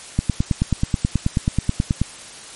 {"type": "click train", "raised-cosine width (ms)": 5, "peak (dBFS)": -4, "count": 18, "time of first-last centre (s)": [0.19, 2.016], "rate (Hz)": 9.31, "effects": ["white hiss -38 dBFS RMS until 2.55 s", "MP3 48 kbps"]}